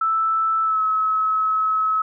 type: tone with pitch glide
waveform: sine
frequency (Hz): 1318.5 to 1288.4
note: E6 to E6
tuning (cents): 0 to -40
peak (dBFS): -17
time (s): 0.01-2.02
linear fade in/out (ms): 5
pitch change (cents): -40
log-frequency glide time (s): 0.63-0.81
effects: none